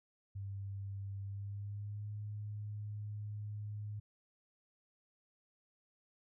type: tone with pitch glide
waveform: sine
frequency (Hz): 98.8 to 104.67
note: G2 to G#2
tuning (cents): +14 to +14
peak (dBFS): -40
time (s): 0.35-4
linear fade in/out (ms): 10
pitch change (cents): +100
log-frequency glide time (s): 1.23-2.1
effects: none